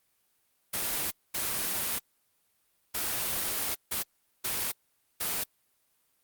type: noise bursts at uneven times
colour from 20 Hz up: white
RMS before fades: -31 dBFS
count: 6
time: 0.73-1.11 / 1.34-1.99 / 2.94-3.75 / 3.91-4.03 / 4.44-4.72 / 5.2-5.44 s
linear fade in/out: 10 ms
effects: white hiss -72 dBFS RMS until 6.23 s + Opus 32 kbps